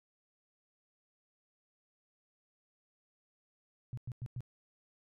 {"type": "tone bursts", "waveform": "sine", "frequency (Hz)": 123.1, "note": "B2", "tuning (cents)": -5, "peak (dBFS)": -37, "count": 4, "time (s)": [3.93, 4.406], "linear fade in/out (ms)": 0, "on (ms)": 44, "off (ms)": 100, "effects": []}